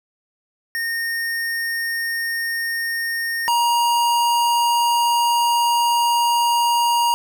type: tone pair in turn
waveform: square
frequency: 1840 / 945.9 Hz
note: A#6 / A#5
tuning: -23 / +25 cents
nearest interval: octave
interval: 1152 cents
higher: first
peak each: -22 / -16 dBFS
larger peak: second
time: 0.75-3.48 / 3.48-7.14 s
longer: second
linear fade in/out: 0 ms
effects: none